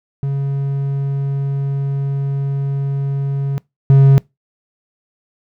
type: tone pair in turn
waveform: triangle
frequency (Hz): 138.59 / 136.92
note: C#3 / C#3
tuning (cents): 0 / -21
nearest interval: unison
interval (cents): 21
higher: first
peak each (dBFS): -14 / -3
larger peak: second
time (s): 0.23-3.58 / 3.9-4.18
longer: first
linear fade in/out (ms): 0
effects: noise-tail reverb RT60 0.2 s tail -24 dB re dry